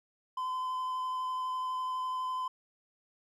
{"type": "tone with vibrato", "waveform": "triangle", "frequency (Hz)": 1022, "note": "C6", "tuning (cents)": -41, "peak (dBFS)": -30, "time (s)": [0.37, 2.48], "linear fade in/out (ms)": 5, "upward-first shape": "sine", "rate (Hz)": 12, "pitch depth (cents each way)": 10, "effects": []}